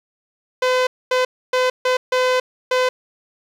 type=tone bursts at uneven times; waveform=sawtooth; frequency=508 Hz; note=B4; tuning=49 cents sharp; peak=-11 dBFS; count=6; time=0.62-0.87 / 1.11-1.25 / 1.53-1.7 / 1.85-1.97 / 2.12-2.4 / 2.71-2.89 s; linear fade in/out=5 ms; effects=low-pass 5000 Hz 12 dB/octave + 8-bit